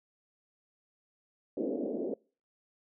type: band-pass noise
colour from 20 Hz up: pink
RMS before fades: -34 dBFS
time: 1.57-2.14 s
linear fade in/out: 2 ms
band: 230 to 570 Hz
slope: 48 dB/octave
effects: noise-tail reverb RT60 0.4 s tail -26 dB re dry